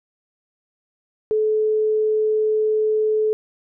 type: tone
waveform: sine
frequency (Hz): 431.5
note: A4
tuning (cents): -34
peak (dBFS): -16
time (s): 1.31-3.33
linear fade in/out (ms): 0
effects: none